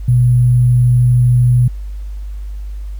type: tone with sample-and-hold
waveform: sine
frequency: 123.2 Hz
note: B2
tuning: 4 cents flat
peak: -7 dBFS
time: 0.08-1.68 s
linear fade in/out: 5 ms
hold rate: 11025 Hz
effects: added 50 Hz sine -22 dBFS peak until 2.99 s + pink hiss -51 dBFS RMS until 2.99 s